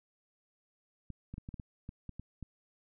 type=clicks; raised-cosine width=5 ms; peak=-30 dBFS; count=10; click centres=1.103 / 1.34 / 1.381 / 1.489 / 1.542 / 1.598 / 1.891 / 2.093 / 2.196 / 2.427 s; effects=none